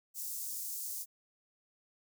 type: high-pass noise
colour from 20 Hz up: white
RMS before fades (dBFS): -40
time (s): 0.14-1.06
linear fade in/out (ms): 50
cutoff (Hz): 5900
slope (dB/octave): 24
effects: none